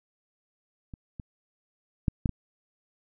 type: clicks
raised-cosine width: 5 ms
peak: -28 / -25 / -11 / -11 / -19 dBFS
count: 5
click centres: 0.938 / 1.198 / 2.082 / 2.258 / 2.293 s
effects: none